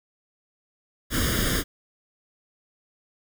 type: noise with comb filter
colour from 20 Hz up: pink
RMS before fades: -24 dBFS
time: 1.1-1.64 s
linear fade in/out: 50 ms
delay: 0.59 ms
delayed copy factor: +0.9
effects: none